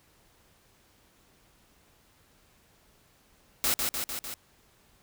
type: noise with echo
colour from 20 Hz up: white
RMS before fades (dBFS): -26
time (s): 3.64-3.74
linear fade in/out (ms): 0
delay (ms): 150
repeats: 4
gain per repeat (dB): -3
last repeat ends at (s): 4.34
effects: pink hiss -63 dBFS RMS until 5.02 s